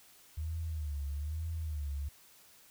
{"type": "tone with vibrato", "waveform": "sine", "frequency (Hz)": 76, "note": "D#2", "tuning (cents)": -40, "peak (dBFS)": -34, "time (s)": [0.37, 2.09], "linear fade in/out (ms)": 10, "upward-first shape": "sine", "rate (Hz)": 1.1, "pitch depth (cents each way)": 130, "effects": ["white hiss -60 dBFS RMS until 2.7 s"]}